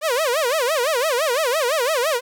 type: tone with vibrato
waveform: sawtooth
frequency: 554.4 Hz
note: C#5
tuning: in tune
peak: -14 dBFS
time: 0.01-2.21 s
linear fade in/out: 50 ms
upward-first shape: sine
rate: 5.9 Hz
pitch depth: 280 cents each way
effects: none